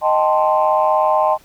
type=chord; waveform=sine; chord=A half-diminished seventh; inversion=second; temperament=equal; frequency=622.3 / 784 / 880 / 1046.5 Hz; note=Eb5 / G5 / A5 / C6; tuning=0 / 0 / 0 / 0 cents; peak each=-16 / -18 / -18 / -18 dBFS; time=0.01-1.38 s; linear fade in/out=50 ms; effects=tanh soft clip ceiling -3 dBFS + pink hiss -50 dBFS RMS until 1.44 s